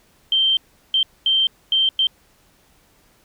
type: tone bursts at uneven times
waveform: sine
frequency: 3136 Hz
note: G7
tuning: in tune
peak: -14 dBFS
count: 5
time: 0.32-0.57 / 0.94-1.03 / 1.26-1.47 / 1.72-1.89 / 1.99-2.07 s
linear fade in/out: 2 ms
effects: pink hiss -57 dBFS RMS until 3.24 s